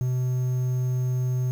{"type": "tone", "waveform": "triangle", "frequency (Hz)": 126.5, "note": "B2", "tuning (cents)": 42, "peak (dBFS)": -20, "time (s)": [0.01, 1.51], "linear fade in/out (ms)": 0, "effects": ["8-bit"]}